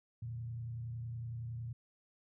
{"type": "tone with frequency modulation", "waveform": "sine", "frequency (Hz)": 116.54, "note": "A#2", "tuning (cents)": 0, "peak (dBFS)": -39, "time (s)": [0.22, 1.73], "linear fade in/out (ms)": 5, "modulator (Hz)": 30.8, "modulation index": 0.46, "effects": []}